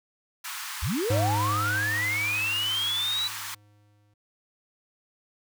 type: high-pass noise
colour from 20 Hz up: pink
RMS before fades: -36 dBFS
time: 0.44-3.55 s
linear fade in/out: 10 ms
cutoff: 930 Hz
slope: 48 dB/octave
type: linear sweep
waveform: sine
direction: up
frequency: 49.48 to 3977 Hz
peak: -25 dBFS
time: 0.82-3.28 s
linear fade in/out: 10 ms
type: tone with exponential decay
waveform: square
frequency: 103.83 Hz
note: G#2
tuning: in tune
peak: -23 dBFS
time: 1.1-4.14 s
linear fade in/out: 5 ms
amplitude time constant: 660 ms
effects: none